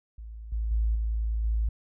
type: tone with level steps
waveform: sine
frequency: 55 Hz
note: A1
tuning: in tune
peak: -38 / -26 / -22 / -25 / -23 dBFS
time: 0.18-1.69 s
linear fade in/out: 5 ms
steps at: 0.52 / 0.71 / 0.95 / 1.44 s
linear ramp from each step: 5 ms
effects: none